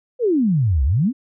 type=exponential two-way sweep; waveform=sine; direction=down then up; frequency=523.3 to 62.1 to 286.4 Hz; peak=-14 dBFS; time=0.19-1.13 s; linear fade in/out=50 ms; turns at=0.84 s; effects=none